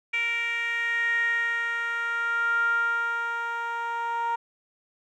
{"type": "tone with band-pass filter sweep", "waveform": "10% pulse", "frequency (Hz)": 466.7, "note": "A#4", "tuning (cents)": 2, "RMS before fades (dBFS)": -27, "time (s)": [0.13, 4.36], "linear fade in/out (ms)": 10, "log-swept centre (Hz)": [2300, 1000], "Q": 8, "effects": []}